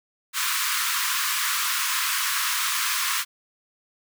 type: high-pass noise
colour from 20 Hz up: pink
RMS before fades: -25 dBFS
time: 0.33-3.25 s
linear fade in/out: 50 ms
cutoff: 1000 Hz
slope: 96 dB/octave
effects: none